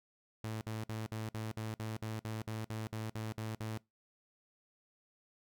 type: tone bursts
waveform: sawtooth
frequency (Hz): 110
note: A2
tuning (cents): 0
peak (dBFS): -34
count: 15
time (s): 0.44-3.774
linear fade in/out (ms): 0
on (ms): 170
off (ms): 56
effects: noise-tail reverb RT60 0.2 s tail -23 dB re dry